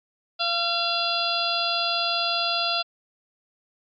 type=harmonic tone; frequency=685 Hz; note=F5; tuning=34 cents flat; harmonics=1 / 2 / 4 / 5 / 6 / 7; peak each=-29 / -29 / -29 / -29 / -29 / -29 dBFS; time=0.39-2.83 s; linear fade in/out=20 ms; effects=MP3 64 kbps